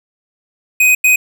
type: tone bursts at uneven times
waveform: square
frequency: 2504 Hz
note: D#7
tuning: 10 cents sharp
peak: -8 dBFS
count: 2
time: 0.8-0.95 / 1.04-1.16 s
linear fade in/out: 5 ms
effects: none

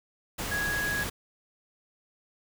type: tone in noise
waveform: sine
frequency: 1661.2 Hz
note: G#6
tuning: in tune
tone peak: -28 dBFS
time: 0.51-1.04 s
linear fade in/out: 10 ms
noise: pink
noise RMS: -34 dBFS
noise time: 0.38-1.1 s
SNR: +3 dB
effects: none

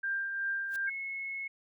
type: tone with tremolo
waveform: sine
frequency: 1589 Hz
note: G6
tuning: 23 cents sharp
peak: -29 dBFS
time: 0.03-0.9 s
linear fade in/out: 10 ms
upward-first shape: triangle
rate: 2.7 Hz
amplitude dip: 45%
type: noise with exponential growth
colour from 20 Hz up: white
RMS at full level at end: -45 dBFS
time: 0.66-0.76 s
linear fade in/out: 1 ms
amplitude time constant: 20 ms
type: tone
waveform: sine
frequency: 2183 Hz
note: C#7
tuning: 27 cents flat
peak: -35 dBFS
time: 0.87-1.48 s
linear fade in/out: 10 ms
effects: none

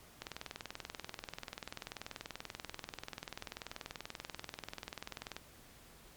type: click train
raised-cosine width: 0.2 ms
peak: -24 dBFS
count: 107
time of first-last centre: 0.22-5.366 s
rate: 20.6 Hz
effects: pink hiss -59 dBFS RMS until 6.16 s + MP3 96 kbps

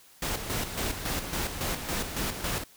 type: noise with tremolo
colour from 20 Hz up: pink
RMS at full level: -30 dBFS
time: 0.22-2.64 s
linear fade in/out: 5 ms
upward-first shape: square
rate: 3.6 Hz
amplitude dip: 55%
effects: white hiss -56 dBFS RMS until 2.76 s

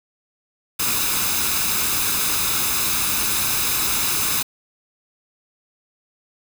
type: noise with comb filter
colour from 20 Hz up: white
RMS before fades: -21 dBFS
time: 0.79-4.43 s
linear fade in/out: 10 ms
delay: 0.79 ms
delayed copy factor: +0.55
effects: none

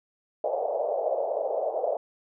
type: band-pass noise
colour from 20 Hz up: white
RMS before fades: -28 dBFS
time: 0.44-1.97 s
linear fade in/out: 2 ms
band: 480 to 690 Hz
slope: 48 dB/octave
effects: none

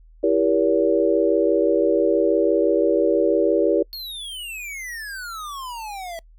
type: chord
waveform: sine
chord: E diminished seventh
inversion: none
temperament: just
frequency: 329.6 / 395.6 / 474.7 / 569.6 Hz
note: E4 / G4 / Bb4 / Db5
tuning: 0 / +16 / +31 / +47 cents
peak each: -21 dBFS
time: 0.23-3.83 s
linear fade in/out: 10 ms
type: exponential sweep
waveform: square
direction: down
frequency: 4385 to 652 Hz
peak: -31 dBFS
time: 3.93-6.19 s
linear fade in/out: 0 ms
effects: noise-tail reverb RT60 0.1 s tail -26 dB re dry + added 40 Hz sine -46 dBFS peak until 6.38 s

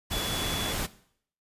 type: tone in noise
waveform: sine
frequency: 3419 Hz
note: G#7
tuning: 50 cents sharp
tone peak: -33 dBFS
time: 0.11-0.74 s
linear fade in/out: 20 ms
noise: pink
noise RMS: -31 dBFS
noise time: 0.1-0.87 s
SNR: -5 dB
effects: noise-tail reverb RT60 0.6 s tail -17 dB re dry + resampled to 32000 Hz

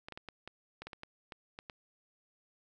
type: clicks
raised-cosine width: 0.3 ms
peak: -28 dBFS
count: 12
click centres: 0.085 / 0.123 / 0.175 / 0.287 / 0.476 / 0.82 / 0.87 / 0.932 / 1.034 / 1.322 / 1.589 / 1.698 s
effects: none

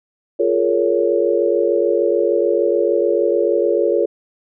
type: chord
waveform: sine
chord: Bb minor seventh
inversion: second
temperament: just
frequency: 349.6 / 419.5 / 466.2 / 559.4 Hz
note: F4 / Ab4 / Bb4 / Db5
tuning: +2 / +17 / 0 / +16 cents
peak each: -19 dBFS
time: 0.39-4.06 s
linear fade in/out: 10 ms
effects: none

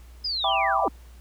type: linear sweep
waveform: sine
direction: down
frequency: 5100 to 205.3 Hz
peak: -25 dBFS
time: 0.24-0.89 s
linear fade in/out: 10 ms
type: chord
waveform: sine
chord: E minor seventh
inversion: none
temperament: equal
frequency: 659.3 / 784 / 987.8 / 1174.7 Hz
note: E5 / G5 / B5 / D6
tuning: 0 / 0 / 0 / 0 cents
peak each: -29 / -24 / -28 / -28 dBFS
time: 0.44-0.88 s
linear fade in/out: 2 ms
effects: added 60 Hz sine -44 dBFS peak until 1.2 s + pink hiss -57 dBFS RMS until 1.2 s

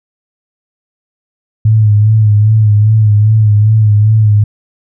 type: tone with vibrato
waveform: sine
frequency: 107 Hz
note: A2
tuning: 48 cents flat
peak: -4 dBFS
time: 1.65-4.44 s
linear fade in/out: 5 ms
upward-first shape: sine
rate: 2.5 Hz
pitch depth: 50 cents each way
effects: none

